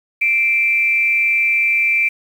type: tone with amplitude modulation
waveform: sine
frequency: 2349 Hz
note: D7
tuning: in tune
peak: -10 dBFS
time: 0.21-2.09 s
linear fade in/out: 10 ms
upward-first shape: sine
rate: 241 Hz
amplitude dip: 55%
effects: 7-bit